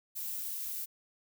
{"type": "noise", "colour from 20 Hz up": "violet", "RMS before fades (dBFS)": -38, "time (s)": [0.15, 0.86], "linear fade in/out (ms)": 20, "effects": []}